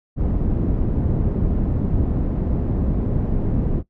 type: low-pass noise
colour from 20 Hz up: pink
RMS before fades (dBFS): -20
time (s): 0.16-3.83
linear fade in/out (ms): 50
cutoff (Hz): 290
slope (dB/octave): 12
effects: noise-tail reverb RT60 0.1 s tail -17 dB re dry